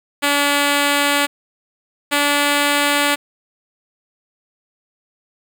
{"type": "tone pair in turn", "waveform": "5% pulse", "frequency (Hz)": [286.6, 288.6], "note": ["D4", "D4"], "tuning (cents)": [-42, -30], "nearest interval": "unison", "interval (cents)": 12, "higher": "second", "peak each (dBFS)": -3, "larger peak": "neither", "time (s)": [[0.22, 1.27], [2.11, 3.16]], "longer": "neither", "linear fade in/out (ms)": 20, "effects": []}